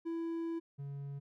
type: tone pair in turn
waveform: triangle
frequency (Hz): 331.9 / 140.44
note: E4 / C#3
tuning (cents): +12 / +23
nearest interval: octave + minor third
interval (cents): 1489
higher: first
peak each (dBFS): -33 / -38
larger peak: first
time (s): 0.05-0.6 / 0.78-1.2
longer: first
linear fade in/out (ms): 20
effects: none